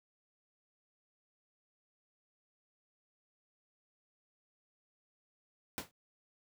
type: noise with exponential decay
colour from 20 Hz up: pink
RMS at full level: -35 dBFS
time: 5.78-5.91 s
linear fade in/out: 0 ms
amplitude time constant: 27 ms
effects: high-pass 100 Hz 12 dB/octave